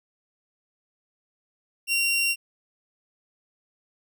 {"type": "tone", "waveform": "sawtooth", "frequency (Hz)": 2754, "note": "F7", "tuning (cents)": -25, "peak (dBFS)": -18, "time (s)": [1.87, 2.36], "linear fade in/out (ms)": 50, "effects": []}